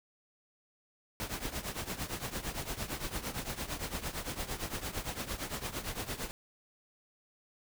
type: noise with tremolo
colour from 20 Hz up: pink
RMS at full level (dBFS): -35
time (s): 1.2-6.31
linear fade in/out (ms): 0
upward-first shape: triangle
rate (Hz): 8.8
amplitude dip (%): 85
effects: none